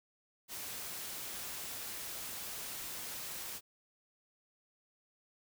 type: noise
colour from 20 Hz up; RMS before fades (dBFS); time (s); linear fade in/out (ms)
white; -43; 0.48-3.61; 50
effects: none